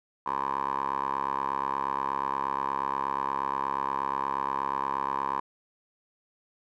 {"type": "tone with band-pass filter", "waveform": "10% pulse", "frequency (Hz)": 68.4, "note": "C#2", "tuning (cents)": -23, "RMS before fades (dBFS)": -30, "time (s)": [0.26, 5.4], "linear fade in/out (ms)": 5, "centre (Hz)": 1000, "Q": 6.3, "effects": []}